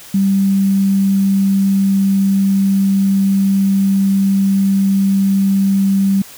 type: tone with quantisation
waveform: sine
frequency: 195.4 Hz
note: G3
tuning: 5 cents flat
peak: -10 dBFS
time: 0.14-6.22 s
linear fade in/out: 5 ms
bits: 6
effects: white hiss -37 dBFS RMS until 6.37 s